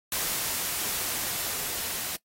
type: noise with level ramp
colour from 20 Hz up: white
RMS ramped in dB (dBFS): -28 to -33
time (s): 0.12-2.16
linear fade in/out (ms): 2
effects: noise-tail reverb RT60 0.1 s tail -21 dB re dry + AAC 48 kbps